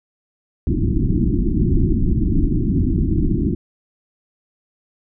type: low-pass noise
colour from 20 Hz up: pink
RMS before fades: -17 dBFS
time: 0.67-3.55 s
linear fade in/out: 2 ms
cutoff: 360 Hz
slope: 96 dB/octave
effects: none